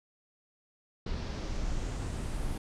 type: noise with low-pass filter sweep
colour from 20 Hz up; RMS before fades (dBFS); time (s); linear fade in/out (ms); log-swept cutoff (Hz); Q
brown; -34; 1.06-2.58; 5; 4600 to 11000; 2.3
effects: none